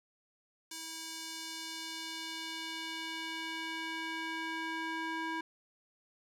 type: tone with band-pass filter sweep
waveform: square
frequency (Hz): 324.3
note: E4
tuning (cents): -28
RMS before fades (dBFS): -40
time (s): 0.71-5.41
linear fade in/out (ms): 5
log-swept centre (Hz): 6800 to 1400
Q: 1.1
effects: none